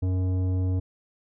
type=tone with tanh clipping; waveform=triangle; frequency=92.5 Hz; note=F#2; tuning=in tune; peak=-24 dBFS; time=0.02-0.8 s; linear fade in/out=10 ms; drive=16 dB; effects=none